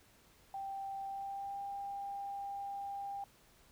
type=tone with pitch glide; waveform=sine; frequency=784 to 797.7 Hz; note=G5 to G5; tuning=0 to +30 cents; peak=-39 dBFS; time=0.54-3.24 s; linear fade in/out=2 ms; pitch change=+30 cents; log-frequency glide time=1.07-1.59 s; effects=pink hiss -65 dBFS RMS until 3.71 s